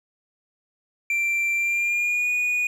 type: tone with pitch glide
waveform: triangle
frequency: 2356 to 2460 Hz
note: D7 to D#7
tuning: +5 to -20 cents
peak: -19 dBFS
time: 1.1-2.67 s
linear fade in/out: 2 ms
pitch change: +75 cents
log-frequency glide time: 1.55-2.3 s
effects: none